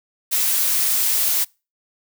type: noise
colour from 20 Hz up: blue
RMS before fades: -19 dBFS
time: 0.31-1.45 s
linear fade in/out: 20 ms
effects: noise-tail reverb RT60 0.3 s tail -26 dB re dry